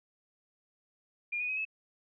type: tone with pitch steps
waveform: sine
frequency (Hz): 2414 / 2472 / 2531 / 2592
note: D7 / D#7 / D#7 / E7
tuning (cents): +47 / -12 / +29 / -30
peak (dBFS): -31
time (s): 1.32-1.652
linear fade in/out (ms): 10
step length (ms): 83
effects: none